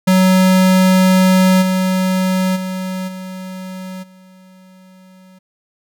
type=tone with level steps; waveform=square; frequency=186.5 Hz; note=F#3; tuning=14 cents sharp; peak=-9 / -14 / -21 / -27 / -42 dBFS; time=0.07-5.39 s; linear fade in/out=10 ms; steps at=1.61 / 2.55 / 3.07 / 4.02 s; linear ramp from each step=20 ms; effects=none